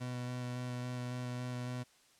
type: tone with vibrato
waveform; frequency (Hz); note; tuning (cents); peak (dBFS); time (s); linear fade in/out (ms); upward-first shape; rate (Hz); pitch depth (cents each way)
30% pulse; 124.2; B2; +10; -35; 0-1.84; 20; square; 3.6; 9
effects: white hiss -66 dBFS RMS until 2.19 s + low-pass 9000 Hz 12 dB/octave